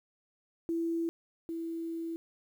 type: tone pair in turn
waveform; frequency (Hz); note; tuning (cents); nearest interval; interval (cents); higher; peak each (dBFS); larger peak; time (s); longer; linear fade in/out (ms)
sine; 333 / 330.7; E4 / E4; +18 / +6; unison; 12; first; -29 / -34; first; 0.69-1.09 / 1.49-2.16; second; 0
effects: 10-bit